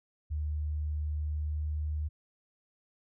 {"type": "tone with pitch glide", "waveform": "sine", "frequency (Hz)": [75.5, 75.94], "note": ["D2", "D#2"], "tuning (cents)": [48, -41], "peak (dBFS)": -30, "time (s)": [0.3, 2.09], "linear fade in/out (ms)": 20, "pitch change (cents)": 11, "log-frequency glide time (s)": [1.26, 1.64], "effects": []}